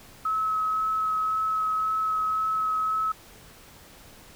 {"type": "tone with vibrato", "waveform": "sine", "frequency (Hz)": 1287, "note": "E6", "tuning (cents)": -42, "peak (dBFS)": -23, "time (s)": [0.25, 3.12], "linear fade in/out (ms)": 5, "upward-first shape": "sine", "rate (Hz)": 1.9, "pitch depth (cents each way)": 10, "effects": ["pink hiss -50 dBFS RMS until 4.35 s"]}